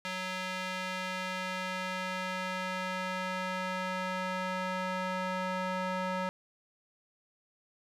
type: tone with band-pass filter sweep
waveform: square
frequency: 185.2 Hz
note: F#3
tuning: 2 cents sharp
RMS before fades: -35 dBFS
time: 0.05-6.29 s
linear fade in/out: 0 ms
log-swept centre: 2400 to 1100 Hz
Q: 0.86
effects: none